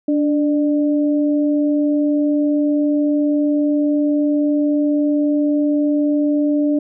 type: tone pair together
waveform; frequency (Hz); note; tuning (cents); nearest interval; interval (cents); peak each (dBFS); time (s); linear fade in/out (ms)
sine; 292.7 / 599.4; D4 / D5; -6 / +35; octave; 1241; -14 / -23; 0.08-6.79; 5
effects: none